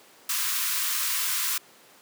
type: high-pass noise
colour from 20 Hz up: white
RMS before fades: -27 dBFS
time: 0.29-1.58 s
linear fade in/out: 5 ms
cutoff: 970 Hz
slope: 96 dB/octave
effects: pink hiss -53 dBFS RMS until 2.01 s + high-pass 300 Hz 12 dB/octave